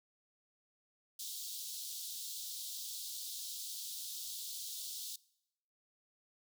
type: high-pass noise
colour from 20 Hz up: pink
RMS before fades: -44 dBFS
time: 1.19-5.16 s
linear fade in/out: 5 ms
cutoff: 3500 Hz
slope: 48 dB/octave
effects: noise-tail reverb RT60 0.8 s tail -22 dB re dry